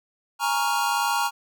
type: chord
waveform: square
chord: Bb minor seventh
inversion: third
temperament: equal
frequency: 830.6 / 932.3 / 1108.7 / 1396.9 Hz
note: Ab5 / Bb5 / Db6 / F6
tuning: 0 / 0 / 0 / 0 cents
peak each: -28 / -26 / -30 / -29 dBFS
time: 0.39-1.31 s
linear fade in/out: 50 ms
effects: none